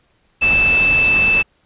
sine tone in noise, 2637 Hz, E7, in tune, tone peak -11 dBFS, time 0.41-1.43 s, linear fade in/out 20 ms, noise pink, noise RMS -24 dBFS, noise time 0.41-1.43 s, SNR +10 dB, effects pink hiss -60 dBFS RMS until 1.65 s + resampled to 8000 Hz

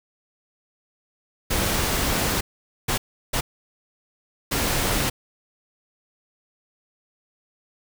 pink noise bursts at uneven times, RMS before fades -23 dBFS, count 4, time 1.5-2.41 / 2.88-2.98 / 3.33-3.41 / 4.51-5.1 s, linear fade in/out 10 ms, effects none

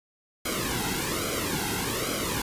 pink noise with flanger, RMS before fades -29 dBFS, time 0.45-2.42 s, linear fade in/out 5 ms, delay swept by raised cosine 1.1 to 1.73 ms, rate 1.2 Hz, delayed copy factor -0.8, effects resampled to 32000 Hz

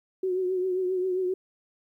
sine tone with vibrato, 369.7 Hz, F#4, 1 cent flat, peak -24 dBFS, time 0.23-1.34 s, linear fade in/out 5 ms, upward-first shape triangle, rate 7.5 Hz, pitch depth 52 cents each way, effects 11-bit

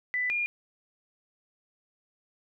sine tone pair in turn, 1991 / 2417 Hz, B6 / D7, +14 / +49 cents, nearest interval minor third, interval 335 cents, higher second, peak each -26 dBFS, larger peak neither, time 0.14-0.3 / 0.3-0.46 s, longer neither, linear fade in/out 0 ms, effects none

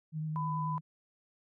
sine tone with vibrato, 155.56 Hz, D#3, in tune, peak -33 dBFS, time 0.12-0.81 s, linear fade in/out 50 ms, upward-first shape triangle, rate 9.3 Hz, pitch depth 22 cents each way
sine tone, 1000 Hz, B5, 21 cents sharp, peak -34 dBFS, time 0.36-0.78 s, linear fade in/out 0 ms
effects none

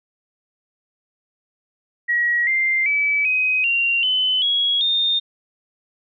sine tone with pitch steps, 1909 / 2094 / 2297 / 2519 / 2763 / 3030 / 3324 / 3646 Hz, A#6 / C7 / D7 / D#7 / F7 / F#7 / G#7 / A#7, +41 / +1 / -39 / +21 / -19 / +40 / +1 / -39 cents, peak -16 dBFS, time 2.08-5.2 s, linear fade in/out 20 ms, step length 390 ms, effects none

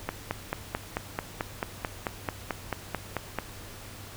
click train, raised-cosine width 0.5 ms, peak -13 dBFS, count 16, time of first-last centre 0.09-3.387 s, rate 4.55 Hz, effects added 98 Hz sine -48 dBFS peak until 4.16 s + pink hiss -45 dBFS RMS until 4.16 s

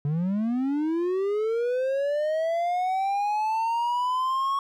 triangle linear sweep, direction up, 140 to 1108.7 Hz, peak -21 dBFS, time 0.05-4.59 s, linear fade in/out 2 ms, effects none

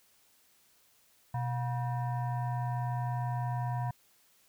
sine tone with frequency modulation, 124.6 Hz, B2, 16 cents sharp, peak -30 dBFS, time 1.34-3.91 s, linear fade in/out 5 ms, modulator 841 Hz, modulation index 0.72, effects white hiss -66 dBFS RMS until 4.48 s

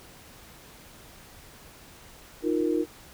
sine chord, Eb suspended second, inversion none, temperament just, 311.1 / 350 / 466.7 Hz, Eb4 / F4 / Bb4, 0 / +4 / +2 cents, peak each -26 / -27 / -29 dBFS, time 2.42-2.86 s, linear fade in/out 50 ms, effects pink hiss -50 dBFS RMS until 3.13 s

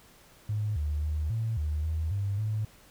triangle tone with pitch steps, 105.8 / 74.6 / 76.4 / 112.4 / 76 / 79.6 / 99.7 / 107.6 Hz, G#2 / D2 / D#2 / A2 / D#2 / D#2 / G2 / A2, +33 / +28 / -31 / +37 / -40 / +40 / +30 / -38 cents, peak -23 dBFS, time 0.49-2.65 s, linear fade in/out 5 ms, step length 270 ms, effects tanh soft clip ceiling -25 dBFS + pink hiss -57 dBFS RMS until 2.9 s

